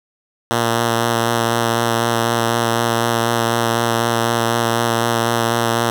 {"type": "tone with vibrato", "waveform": "5% pulse", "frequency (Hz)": 116.54, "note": "A#2", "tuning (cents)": 0, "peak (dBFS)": -4, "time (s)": [0.51, 5.9], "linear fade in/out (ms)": 0, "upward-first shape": "sine", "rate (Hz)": 4, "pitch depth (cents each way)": 17, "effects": []}